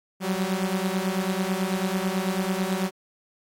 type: beating tone pair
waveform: sawtooth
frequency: 184.2 / 193.3 Hz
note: F#3 / G3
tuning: -7 / -24 cents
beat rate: 9.1 Hz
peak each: -23 dBFS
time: 0.2-2.91 s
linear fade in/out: 50 ms
effects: AAC 64 kbps